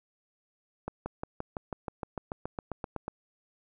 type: accelerating click train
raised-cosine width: 1 ms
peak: -20 dBFS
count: 16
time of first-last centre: 0.88-3.08 s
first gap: 180 ms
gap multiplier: 0.97
effects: none